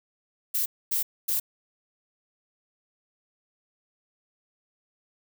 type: noise bursts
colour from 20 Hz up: violet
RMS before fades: -26 dBFS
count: 3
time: 0.54-1.4 s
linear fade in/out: 10 ms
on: 120 ms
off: 250 ms
effects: none